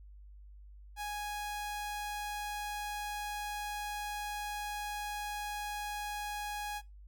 sawtooth tone, 830 Hz, G#5, 1 cent flat, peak -33 dBFS, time 0.96-6.82 s, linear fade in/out 50 ms, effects noise-tail reverb RT60 0.2 s tail -19 dB re dry + added 50 Hz sine -50 dBFS peak until 7.07 s

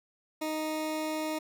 20% pulse tone, 311.1 Hz, D#4, in tune, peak -26 dBFS, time 0.41-1.39 s, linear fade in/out 10 ms, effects none

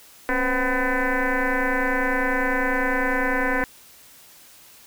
sine tone with frequency modulation, 750 Hz, F#5, 23 cents sharp, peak -19 dBFS, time 0.29-3.64 s, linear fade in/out 0 ms, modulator 255 Hz, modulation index 4.9, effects white hiss -49 dBFS RMS until 4.86 s

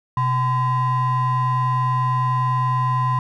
triangle ring-modulated tone, 445.3 Hz, A4, 21 cents sharp, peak -12 dBFS, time 0.17-3.19 s, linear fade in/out 2 ms, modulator 573 Hz, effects none

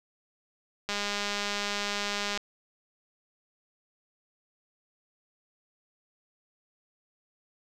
click train, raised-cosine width 0.2 ms, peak -14 dBFS, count 304, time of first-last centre 0.89-2.375 s, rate 204 Hz, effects none

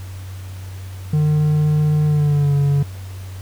triangle tone with pitch glide, 151.3 to 141.99 Hz, D#3 to C#3, -48 to +42 cents, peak -11 dBFS, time 1.13-2.83 s, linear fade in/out 5 ms, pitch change -110 cents, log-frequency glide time 2.05-2.55 s, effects added 94 Hz sine -29 dBFS peak until 3.41 s + pink hiss -43 dBFS RMS until 3.41 s

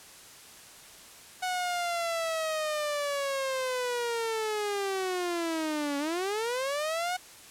sawtooth linear two-way sweep, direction down then up, 740 to 280 to 740 Hz, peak -25 dBFS, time 1.42-7.17 s, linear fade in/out 10 ms, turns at 5.98 s, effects white hiss -50 dBFS RMS until 7.5 s + low-pass 11000 Hz 12 dB/octave

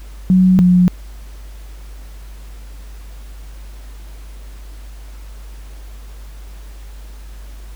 sine tone pair in turn, 185 / 179.73 Hz, F#3 / F3, 0 / +50 cents, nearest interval minor second, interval 50 cents, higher first, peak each -7 dBFS, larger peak neither, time 0.3-0.59 / 0.59-0.88 s, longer neither, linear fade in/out 0 ms, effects added 50 Hz sine -31 dBFS peak until 7.75 s + pink hiss -46 dBFS RMS until 7.75 s

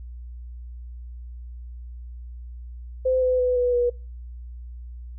sine tone with pitch steps, 515 / 507.3 / 499.8 / 492.3 / 485 Hz, C5 / B4 / B4 / B4 / B4, -28 / +46 / +21 / -6 / -31 cents, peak -18 dBFS, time 3.05-3.9 s, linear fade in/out 10 ms, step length 170 ms, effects noise-tail reverb RT60 0.3 s tail -23 dB re dry + added 60 Hz sine -35 dBFS peak until 5.18 s

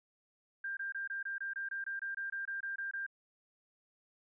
sine tone bursts, 1591 Hz, G6, 25 cents sharp, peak -36 dBFS, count 16, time 0.64-3.065 s, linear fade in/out 5 ms, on 130 ms, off 23 ms, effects none

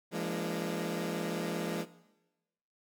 20% pulse chord, Bb dominant seventh, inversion second, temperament equal with one note detuned, 170.53 / 207.7 / 233.1 / 293.7 Hz, F3 / Ab3 / Bb3 / D4, -41 / 0 / 0 / 0 cents, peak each -32 / -33 / -36 / -37 dBFS, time 0.11-1.86 s, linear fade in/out 50 ms, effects noise-tail reverb RT60 1.0 s tail -17 dB re dry

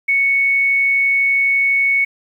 sine tone, 2217 Hz, C#7, in tune, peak -12 dBFS, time 0.08-2.05 s, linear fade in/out 10 ms, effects 8-bit

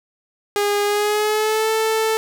sawtooth tone with pitch glide, 409.5 to 441.4 Hz, G#4 to A4, -24 to +5 cents, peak -13 dBFS, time 0.56-2.17 s, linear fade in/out 0 ms, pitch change +129 cents, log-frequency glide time 0.84-1.7 s, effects none

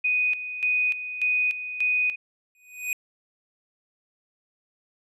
sine tone with tremolo, 2489 Hz, D#7, in tune, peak -20 dBFS, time 0.04-2.16 s, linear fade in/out 10 ms, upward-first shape square, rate 1.7 Hz, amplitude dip 70%
square tone with exponential growth, 2489 Hz, D#7, in tune, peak -23 dBFS, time 2.55-2.93 s, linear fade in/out 1 ms, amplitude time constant 82 ms
effects resampled to 32000 Hz

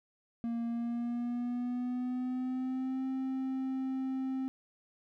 triangle tone with pitch glide, 233.1 to 263.2 Hz, A#3 to C4, 0 to +10 cents, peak -30 dBFS, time 0.44-4.48 s, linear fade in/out 0 ms, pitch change +210 cents, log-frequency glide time 0.66-3.06 s, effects none

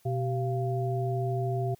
sine tone cluster, 124.3 / 386.1 / 690 Hz, B2 / G4 / F5, +12 / -26 / -21 cents, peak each -28 / -33 / -34 dBFS, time 0.05-1.75 s, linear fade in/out 10 ms, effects white hiss -64 dBFS RMS until 1.79 s

